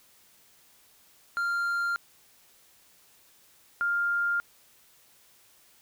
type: tone pair in turn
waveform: triangle / sine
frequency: 1393 / 1401 Hz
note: F6 / F6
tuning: -5 / +5 cents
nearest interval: unison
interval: 10 cents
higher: second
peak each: -24 dBFS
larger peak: neither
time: 1.37-1.96 / 3.81-4.4 s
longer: neither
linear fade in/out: 0 ms
effects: white hiss -60 dBFS RMS until 5.81 s